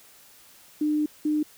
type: tone pair in turn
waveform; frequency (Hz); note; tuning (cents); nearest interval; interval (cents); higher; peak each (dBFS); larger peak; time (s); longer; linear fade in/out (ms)
sine; 301.5 / 302.7; D4 / D#4; +46 / -48; unison; 6; second; -21; neither; 0.81-1.06 / 1.25-1.43; first; 5
effects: white hiss -53 dBFS RMS until 1.57 s